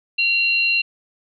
sine tone pair together, 2751 / 4115 Hz, F7 / C8, -27 / -30 cents, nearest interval perfect fifth, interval 697 cents, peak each -16 / -24 dBFS, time 0.18-0.82 s, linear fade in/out 10 ms, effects none

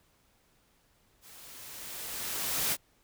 white noise with level ramp, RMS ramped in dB -53 to -28 dBFS, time 1.21-2.77 s, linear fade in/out 50 ms, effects pink hiss -68 dBFS RMS until 3.03 s

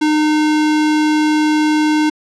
square tone, 305.4 Hz, D#4, 32 cents flat, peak -12 dBFS, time 0.01-2.1 s, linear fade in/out 10 ms, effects low-pass 6000 Hz 12 dB/octave

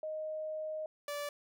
sine / sawtooth tone pair in turn, 622.3 / 580.8 Hz, D#5 / D5, 0 / -19 cents, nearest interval minor second, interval 119 cents, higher first, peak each -36 / -33 dBFS, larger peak second, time 0.03-0.86 / 1.08-1.29 s, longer first, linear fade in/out 2 ms, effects none

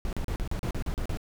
brown noise bursts, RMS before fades -30 dBFS, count 10, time 0.05-1.172 s, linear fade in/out 0 ms, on 78 ms, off 38 ms, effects none

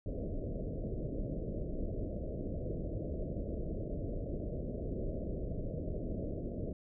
pink low-pass noise, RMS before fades -38 dBFS, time 0.06-6.73 s, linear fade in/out 2 ms, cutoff 640 Hz, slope 96 dB/octave, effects none

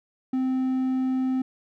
triangle tone, 259.6 Hz, C4, 13 cents flat, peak -20 dBFS, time 0.33-1.42 s, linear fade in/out 5 ms, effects none

